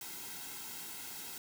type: noise with comb filter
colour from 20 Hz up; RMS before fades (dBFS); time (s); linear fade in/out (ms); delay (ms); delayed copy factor
white; -45; 0.01-1.38; 2; 1.7; -0.75
effects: none